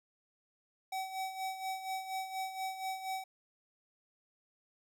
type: tone with tremolo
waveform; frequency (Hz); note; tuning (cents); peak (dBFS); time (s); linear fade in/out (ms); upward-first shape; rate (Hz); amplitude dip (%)
square; 761; F#5; +48; -35; 0.92-3.24; 5; sine; 4.2; 65
effects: none